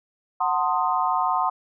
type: chord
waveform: sine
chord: F# diminished seventh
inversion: none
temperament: equal with one note detuned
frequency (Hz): 740 / 900.6 / 1046.5 / 1244.5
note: F#5 / A5 / C6 / Eb6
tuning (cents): 0 / +40 / 0 / 0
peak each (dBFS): -25 / -26 / -24 / -27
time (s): 0.4-1.5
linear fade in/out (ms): 10
effects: none